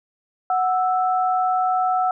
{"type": "tone pair together", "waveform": "sine", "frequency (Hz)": [740, 1318.5], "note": ["F#5", "E6"], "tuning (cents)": [0, 0], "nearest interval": "minor seventh", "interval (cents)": 1000, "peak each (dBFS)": [-18, -24], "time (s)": [0.5, 2.11], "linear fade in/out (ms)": 2, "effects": []}